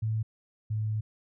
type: tone pair in turn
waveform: sine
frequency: 110 / 108.05 Hz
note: A2 / A2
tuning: 0 / -31 cents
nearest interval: unison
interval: 31 cents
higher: first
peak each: -26 / -27 dBFS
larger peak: first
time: 0.02-0.23 / 0.7-1.01 s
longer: second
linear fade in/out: 10 ms
effects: none